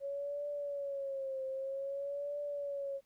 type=tone with vibrato; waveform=sine; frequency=554.4 Hz; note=C#5; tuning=in tune; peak=-36 dBFS; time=0-3.01 s; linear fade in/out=50 ms; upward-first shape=triangle; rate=0.52 Hz; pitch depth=87 cents each way; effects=pink hiss -75 dBFS RMS until 3.05 s